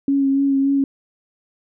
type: tone with vibrato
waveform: sine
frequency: 274.9 Hz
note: C#4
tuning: 14 cents flat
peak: -14 dBFS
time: 0.08-0.84 s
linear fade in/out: 2 ms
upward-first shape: sine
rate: 3.5 Hz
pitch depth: 21 cents each way
effects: none